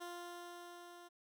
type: tone with level ramp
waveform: 15% pulse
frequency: 349.2 Hz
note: F4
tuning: in tune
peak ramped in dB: -38 to -48 dBFS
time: 0-1.09 s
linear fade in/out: 20 ms
effects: none